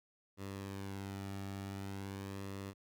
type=tone with flanger; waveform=sawtooth; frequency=98.1 Hz; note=G2; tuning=2 cents sharp; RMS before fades=-44 dBFS; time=0.37-2.74 s; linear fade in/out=50 ms; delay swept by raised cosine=1.3 to 1.97 ms; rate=0.45 Hz; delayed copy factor=-0.5; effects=none